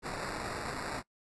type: noise with sample-and-hold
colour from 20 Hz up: blue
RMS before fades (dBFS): -38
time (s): 0.02-1.03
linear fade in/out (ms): 50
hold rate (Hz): 3150
effects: noise-tail reverb RT60 0.1 s tail -22 dB re dry + resampled to 24000 Hz